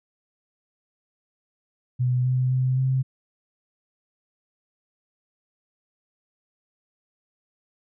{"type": "tone with pitch steps", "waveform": "sine", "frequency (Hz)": [125.3, 127.8, 128.9, 131.3], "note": ["B2", "C3", "C3", "C3"], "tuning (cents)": [25, -40, -26, 6], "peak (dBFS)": -19, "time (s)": [1.99, 3.03], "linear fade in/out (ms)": 20, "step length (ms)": 260, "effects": []}